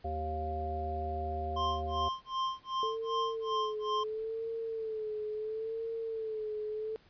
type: harmonic tone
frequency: 77.78 Hz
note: D#2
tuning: in tune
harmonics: 1 / 3 / 5 / 7 / 9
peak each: -37 / -48 / -41 / -46 / -36 dBFS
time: 0.04-2.09 s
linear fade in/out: 10 ms
type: tone with tremolo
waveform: square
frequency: 1052 Hz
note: C6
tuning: 9 cents sharp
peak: -30 dBFS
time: 1.56-4.04 s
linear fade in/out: 10 ms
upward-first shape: sine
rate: 2.6 Hz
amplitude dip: 100%
type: tone with vibrato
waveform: sine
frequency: 440 Hz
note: A4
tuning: in tune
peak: -34 dBFS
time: 2.83-6.96 s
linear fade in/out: 0 ms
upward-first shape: sine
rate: 0.73 Hz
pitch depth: 57 cents each way
effects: pink hiss -63 dBFS RMS until 7.09 s + resampled to 11025 Hz

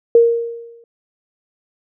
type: tone with exponential decay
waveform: sine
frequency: 466.2 Hz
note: A#4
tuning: in tune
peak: -4 dBFS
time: 0.15-0.84 s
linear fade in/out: 2 ms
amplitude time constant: 150 ms
effects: none

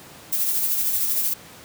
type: noise with tremolo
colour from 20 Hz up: violet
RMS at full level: -21 dBFS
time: 0.32-1.34 s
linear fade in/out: 10 ms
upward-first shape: sine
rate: 13 Hz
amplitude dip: 35%
effects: pink hiss -44 dBFS RMS until 1.64 s + high-pass 100 Hz 12 dB/octave

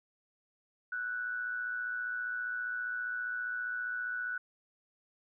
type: tone with amplitude modulation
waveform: sine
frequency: 1480 Hz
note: F#6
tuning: in tune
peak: -31 dBFS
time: 0.92-4.38 s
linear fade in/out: 5 ms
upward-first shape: sine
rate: 115 Hz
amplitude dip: 55%
effects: none

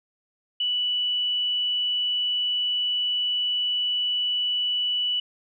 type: tone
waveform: sine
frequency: 2960 Hz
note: F#7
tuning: in tune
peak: -22 dBFS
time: 0.6-5.2 s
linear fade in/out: 5 ms
effects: none

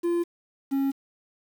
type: tone pair in turn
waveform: triangle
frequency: 344.2 / 273.2 Hz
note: F4 / C#4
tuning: -25 / -25 cents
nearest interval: major third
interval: 400 cents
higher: first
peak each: -20 / -20 dBFS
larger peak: neither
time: 0.03-0.24 / 0.71-0.92 s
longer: neither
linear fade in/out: 20 ms
effects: 8-bit

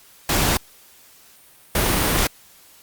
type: noise bursts at uneven times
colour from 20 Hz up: pink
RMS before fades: -19 dBFS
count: 2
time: 0.29-0.57 / 1.75-2.27 s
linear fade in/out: 2 ms
effects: white hiss -50 dBFS RMS until 2.82 s + Opus 48 kbps

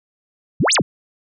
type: exponential two-way sweep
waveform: sine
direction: up then down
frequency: 103.83 to 9690 to 103.83 Hz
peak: -13 dBFS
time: 0.6-0.82 s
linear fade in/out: 5 ms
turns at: 0.74 s
effects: none

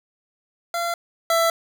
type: tone pair in turn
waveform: 25% pulse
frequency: 685 / 665.5 Hz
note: F5 / E5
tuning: -34 / +16 cents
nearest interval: unison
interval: 50 cents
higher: first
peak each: -19 / -13 dBFS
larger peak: second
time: 0.74-0.94 / 1.3-1.5 s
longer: neither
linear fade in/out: 2 ms
effects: none

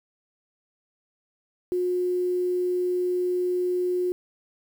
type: tone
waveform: sine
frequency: 360 Hz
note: F#4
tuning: 47 cents flat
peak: -22 dBFS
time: 1.72-4.12 s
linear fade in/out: 0 ms
effects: 8-bit

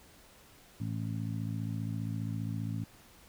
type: harmonic tone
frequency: 55 Hz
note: A1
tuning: in tune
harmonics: 2 / 3 / 4 / 5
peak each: -35 / -39 / -41 / -43 dBFS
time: 0.8-2.84 s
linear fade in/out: 5 ms
effects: pink hiss -58 dBFS RMS until 3.28 s

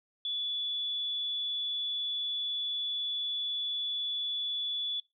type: tone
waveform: sine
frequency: 3438 Hz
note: A7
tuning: 41 cents flat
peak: -31 dBFS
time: 0.25-5 s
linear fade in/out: 2 ms
effects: noise-tail reverb RT60 0.2 s tail -20 dB re dry

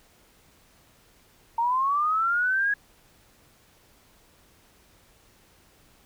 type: linear sweep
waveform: sine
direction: up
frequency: 912 to 1671 Hz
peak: -21 dBFS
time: 1.58-2.74 s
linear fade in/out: 5 ms
effects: pink hiss -59 dBFS RMS until 6.05 s

